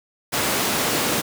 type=high-pass noise; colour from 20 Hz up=pink; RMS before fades=-22 dBFS; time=0.32-1.22 s; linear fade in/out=20 ms; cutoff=180 Hz; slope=12 dB/octave; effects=none